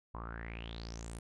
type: tone with low-pass filter sweep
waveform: sawtooth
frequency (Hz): 56.9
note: A#1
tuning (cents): -41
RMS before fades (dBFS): -44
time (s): 0.14-1.19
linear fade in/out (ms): 5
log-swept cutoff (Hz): 990 to 10000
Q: 8.9
effects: none